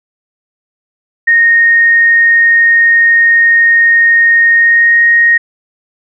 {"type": "tone with pitch glide", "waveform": "sine", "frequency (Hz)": [1854, 1868], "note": ["A#6", "A#6"], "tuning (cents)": [-10, 3], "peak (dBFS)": -4, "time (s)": [1.27, 5.38], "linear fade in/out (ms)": 10, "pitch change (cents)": 13, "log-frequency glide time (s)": [4.54, 5.03], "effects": []}